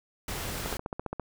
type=noise; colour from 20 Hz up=pink; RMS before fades=-35 dBFS; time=0.28-0.77 s; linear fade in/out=2 ms
type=click train; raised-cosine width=1 ms; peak=-19 dBFS; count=9; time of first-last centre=0.66-1.197 s; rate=14.9 Hz
effects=none